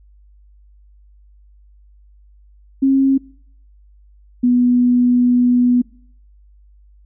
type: tone pair in turn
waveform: sine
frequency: 270 / 245.8 Hz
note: C#4 / B3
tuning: -45 / -8 cents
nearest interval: major second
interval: 163 cents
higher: first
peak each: -10 dBFS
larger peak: neither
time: 2.82-3.18 / 4.43-5.82 s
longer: second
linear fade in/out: 10 ms
effects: noise-tail reverb RT60 0.6 s tail -24 dB re dry + added 50 Hz sine -45 dBFS peak until 7.05 s